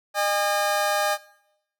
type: tone pair together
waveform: 25% pulse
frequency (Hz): 609 / 812.4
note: D#5 / G#5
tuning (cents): -37 / -38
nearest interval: perfect fourth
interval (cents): 499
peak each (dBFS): -20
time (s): 0.14-1.18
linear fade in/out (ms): 50
effects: noise-tail reverb RT60 0.8 s tail -20 dB re dry